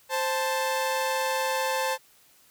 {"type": "tone pair together", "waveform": "sawtooth", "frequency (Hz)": [523.9, 880], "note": ["C5", "A5"], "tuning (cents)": [2, 0], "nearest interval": "major sixth", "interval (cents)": 898, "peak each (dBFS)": -24, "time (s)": [0.09, 1.98], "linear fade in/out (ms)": 50, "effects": ["white hiss -59 dBFS RMS until 2.5 s"]}